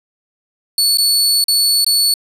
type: tone with dropouts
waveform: sawtooth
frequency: 4435 Hz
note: C#8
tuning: in tune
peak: -8 dBFS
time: 0.78-2.14 s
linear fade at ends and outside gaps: 2 ms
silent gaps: 0.973-0.983 / 1.441-1.482 / 1.846-1.864 s
effects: resampled to 32000 Hz + 8-bit